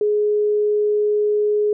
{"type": "tone", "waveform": "sine", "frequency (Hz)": 418.8, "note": "G#4", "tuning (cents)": 15, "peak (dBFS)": -15, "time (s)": [0.01, 1.73], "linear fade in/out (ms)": 2, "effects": []}